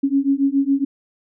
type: beating tone pair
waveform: sine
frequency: 272.5 / 279.7 Hz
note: C#4 / C#4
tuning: -29 / +16 cents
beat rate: 7.2 Hz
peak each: -18 dBFS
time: 0.03-0.85 s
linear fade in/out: 10 ms
effects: none